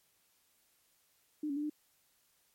sine tone with pitch steps, 302.1 / 280.4 / 295.3 / 300.8 Hz, D4 / C#4 / D4 / D4, +49 / +20 / +10 / +42 cents, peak -33 dBFS, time 1.43-1.698 s, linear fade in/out 5 ms, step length 67 ms, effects white hiss -72 dBFS RMS until 2.54 s + MP3 64 kbps

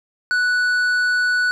sine tone with tanh clipping, 1480 Hz, F#6, in tune, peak -17 dBFS, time 0.31-1.51 s, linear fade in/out 0 ms, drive 8 dB, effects none

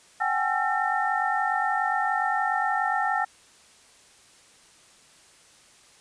sine tone cluster, 748 / 795 / 845 / 1347 / 1815 Hz, F#5 / G5 / G#5 / E6 / A#6, +19 / +24 / +30 / +37 / -47 cents, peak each -29 dBFS, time 0.2-3.25 s, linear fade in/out 10 ms, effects white hiss -55 dBFS RMS until 6 s + resampled to 22050 Hz

